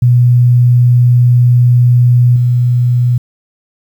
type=tone with level steps; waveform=sine; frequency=122.5 Hz; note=B2; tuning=14 cents flat; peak=-4 / -7 dBFS; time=0.02-3.18 s; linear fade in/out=5 ms; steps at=2.36 s; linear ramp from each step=2 ms; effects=7-bit